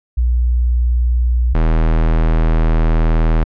sine / square tone pair in turn, 60.3 / 40.25 Hz, B1 / E1, -41 / -41 cents, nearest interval perfect fifth, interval 700 cents, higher first, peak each -11 dBFS, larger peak neither, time 0.17-1.54 / 1.54-3.44 s, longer second, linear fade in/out 10 ms, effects low-pass 2000 Hz 12 dB/octave

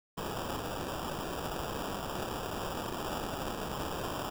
white noise with sample-and-hold, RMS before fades -37 dBFS, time 0.17-4.3 s, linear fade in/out 10 ms, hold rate 2100 Hz, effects none

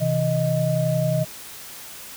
sine tone cluster, 130.6 / 161.8 / 625 Hz, C3 / E3 / D#5, -3 / -32 / +8 cents, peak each -23 dBFS, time 0-1.25 s, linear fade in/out 20 ms, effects white hiss -39 dBFS RMS until 2.16 s

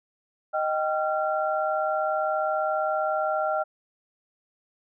sine tone cluster, 623 / 778 / 1373 Hz, D#5 / G5 / F6, +2 / -13 / -30 cents, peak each -26 / -28 / -29 dBFS, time 0.53-3.64 s, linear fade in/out 20 ms, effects none

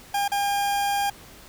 40% pulse tone with dropouts, 806 Hz, G5, 48 cents sharp, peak -21 dBFS, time 0.14-1.1 s, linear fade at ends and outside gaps 5 ms, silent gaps 0.28-0.317 s, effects pink hiss -47 dBFS RMS until 1.48 s

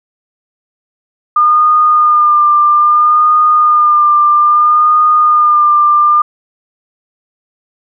sine tone with vibrato, 1209 Hz, D6, 50 cents sharp, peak -5 dBFS, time 1.36-6.22 s, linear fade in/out 5 ms, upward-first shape sine, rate 0.61 Hz, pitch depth 27 cents each way, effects none

